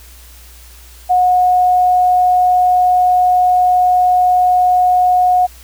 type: tone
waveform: sine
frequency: 727 Hz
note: F#5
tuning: 31 cents flat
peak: -8 dBFS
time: 1.09-5.47 s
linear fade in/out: 20 ms
effects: added 60 Hz sine -38 dBFS peak until 5.63 s + white hiss -42 dBFS RMS until 5.63 s